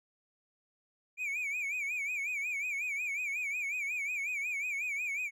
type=tone with vibrato; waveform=triangle; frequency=2349 Hz; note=D7; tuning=in tune; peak=-31 dBFS; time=1.17-5.31 s; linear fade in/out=50 ms; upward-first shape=sine; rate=5.5 Hz; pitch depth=120 cents each way; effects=none